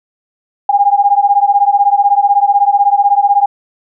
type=beating tone pair; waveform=sine; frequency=801 / 817 Hz; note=G5 / G#5; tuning=+37 / -29 cents; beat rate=16 Hz; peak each=-10 dBFS; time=0.69-3.46 s; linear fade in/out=5 ms; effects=none